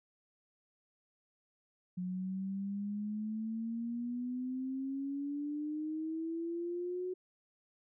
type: exponential sweep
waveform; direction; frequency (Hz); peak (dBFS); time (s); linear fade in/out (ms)
sine; up; 180 to 369.1; -35; 1.97-7.14; 10
effects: none